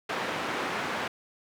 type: band-pass noise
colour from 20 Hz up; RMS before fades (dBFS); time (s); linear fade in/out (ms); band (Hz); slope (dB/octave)
white; -32; 0.09-1.08; 5; 170 to 1700; 12
effects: none